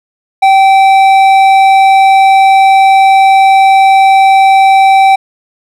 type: tone with hard clipping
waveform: triangle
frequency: 775 Hz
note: G5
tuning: 20 cents flat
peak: -4 dBFS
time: 0.42-5.16 s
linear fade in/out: 10 ms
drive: 12 dB
effects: none